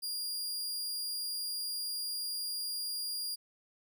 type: tone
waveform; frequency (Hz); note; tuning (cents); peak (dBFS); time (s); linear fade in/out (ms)
sawtooth; 4823; D8; +45; -32; 0.02-3.36; 20
effects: none